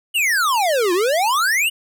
square exponential two-way sweep, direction down then up, 3000 to 337.5 to 3000 Hz, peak -16 dBFS, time 0.14-1.7 s, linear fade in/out 20 ms, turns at 0.93 s, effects none

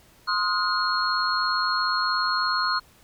sine tone cluster, 1046 / 1259 / 1436 / 4277 Hz, C6 / D#6 / F6 / C8, -1 / +20 / +48 / +37 cents, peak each -27 dBFS, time 0.27-2.8 s, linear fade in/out 20 ms, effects pink hiss -56 dBFS RMS until 3.03 s

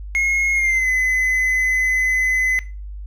triangle tone with pitch glide, 2160 to 2027 Hz, C#7 to B6, -45 to +45 cents, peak -14 dBFS, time 0.15-2.59 s, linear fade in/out 0 ms, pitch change -110 cents, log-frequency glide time 0.54-0.88 s, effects noise-tail reverb RT60 0.3 s tail -17 dB re dry + added 50 Hz sine -29 dBFS peak until 3.06 s

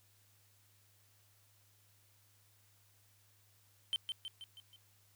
triangle tone with echo, 3100 Hz, G7, 20 cents flat, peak -30 dBFS, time 3.93-3.96 s, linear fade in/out 0 ms, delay 160 ms, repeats 5, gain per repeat -5 dB, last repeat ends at 4.76 s, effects added 101 Hz sine -70 dBFS peak until 5.15 s + white hiss -70 dBFS RMS until 5.15 s

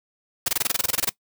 white noise bursts, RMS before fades -21 dBFS, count 14, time 0.46-1.095 s, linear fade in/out 5 ms, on 24 ms, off 23 ms, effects noise-tail reverb RT60 0.1 s tail -20 dB re dry

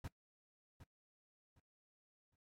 brown noise with echo, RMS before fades -44 dBFS, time 0.04-0.08 s, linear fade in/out 5 ms, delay 760 ms, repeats 3, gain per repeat -12 dB, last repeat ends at 2.36 s, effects noise-tail reverb RT60 0.1 s tail -20 dB re dry + MP3 64 kbps

